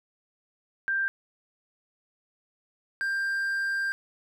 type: tone pair in turn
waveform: sine / triangle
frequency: 1581 / 1587.6 Hz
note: G6 / G6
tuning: +14 / +22 cents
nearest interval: unison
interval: 8 cents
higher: second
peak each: -24 dBFS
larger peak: neither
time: 0.88-1.08 / 3.01-3.92 s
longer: second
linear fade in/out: 0 ms
effects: none